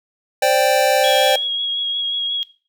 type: chord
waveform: square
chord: C suspended second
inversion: none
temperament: equal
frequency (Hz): 523.3 / 587.3 / 784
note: C5 / D5 / G5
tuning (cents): 0 / 0 / 0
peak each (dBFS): -19 / -18 / -18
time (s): 0.42-1.36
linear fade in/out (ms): 5
type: tone with vibrato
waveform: sine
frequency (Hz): 3306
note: G#7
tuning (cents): -9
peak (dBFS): -19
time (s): 1.04-2.43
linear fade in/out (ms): 0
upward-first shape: sine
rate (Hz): 5.6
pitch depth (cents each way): 18
effects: noise-tail reverb RT60 0.4 s tail -20 dB re dry